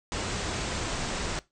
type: low-pass noise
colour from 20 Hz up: pink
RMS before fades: -32 dBFS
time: 0.12-1.39 s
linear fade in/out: 0 ms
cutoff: 8500 Hz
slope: 96 dB/octave
effects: noise-tail reverb RT60 0.2 s tail -19 dB re dry